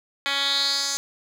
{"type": "tone with band-pass filter sweep", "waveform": "10% pulse", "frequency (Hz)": 278.9, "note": "C#4", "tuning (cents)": 11, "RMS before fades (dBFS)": -24, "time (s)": [0.26, 0.97], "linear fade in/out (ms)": 0, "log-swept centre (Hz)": [2800, 6100], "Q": 4.1, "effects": ["8-bit"]}